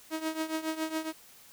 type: tone with tremolo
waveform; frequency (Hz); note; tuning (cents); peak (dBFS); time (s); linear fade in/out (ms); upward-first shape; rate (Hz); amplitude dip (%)
sawtooth; 317.3; D#4; +34; -24; 0.1-1.13; 50; triangle; 7.2; 85
effects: white hiss -55 dBFS RMS until 1.52 s